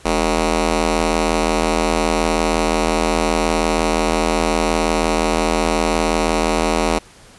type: ring-modulated tone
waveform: 10% pulse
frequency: 164.81 Hz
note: E3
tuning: in tune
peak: -4 dBFS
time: 0.05-6.99 s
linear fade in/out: 10 ms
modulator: 122 Hz
effects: pink hiss -45 dBFS RMS until 7.38 s + resampled to 24000 Hz